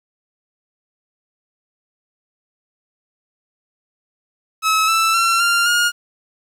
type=tone with pitch steps; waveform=sawtooth; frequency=1291 / 1323.5 / 1356.8 / 1390.9 / 1425.9 Hz; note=E6 / E6 / E6 / F6 / F6; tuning=-37 / +7 / +50 / -7 / +36 cents; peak=-10 dBFS; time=4.62-5.92 s; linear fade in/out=50 ms; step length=260 ms; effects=low-pass 12000 Hz 12 dB/octave + 8-bit